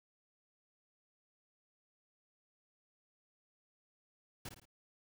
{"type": "noise with echo", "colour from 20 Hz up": "pink", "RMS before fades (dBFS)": -45, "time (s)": [4.45, 4.49], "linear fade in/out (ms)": 5, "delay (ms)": 55, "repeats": 3, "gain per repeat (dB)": -7, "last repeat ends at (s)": 4.655, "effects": []}